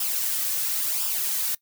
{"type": "noise with flanger", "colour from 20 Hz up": "blue", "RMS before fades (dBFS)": -26, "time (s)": [0, 1.55], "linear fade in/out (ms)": 5, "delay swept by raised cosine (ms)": [0.48, 3.08], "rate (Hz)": 0.96, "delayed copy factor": -0.55, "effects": ["noise-tail reverb RT60 0.1 s tail -21 dB re dry"]}